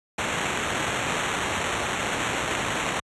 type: noise with sample-and-hold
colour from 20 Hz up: blue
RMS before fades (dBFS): -27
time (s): 0.18-3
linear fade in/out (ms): 5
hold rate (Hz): 4900
effects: high-pass 60 Hz 12 dB/octave + resampled to 24000 Hz